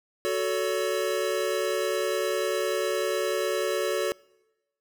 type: chord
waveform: square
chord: F# minor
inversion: none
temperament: equal with one note detuned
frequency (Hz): 370 / 440 / 566.7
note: F#4 / A4 / C#5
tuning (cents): 0 / 0 / +38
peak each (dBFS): -30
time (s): 0.25-4.12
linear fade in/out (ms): 0
effects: noise-tail reverb RT60 1.0 s tail -25 dB re dry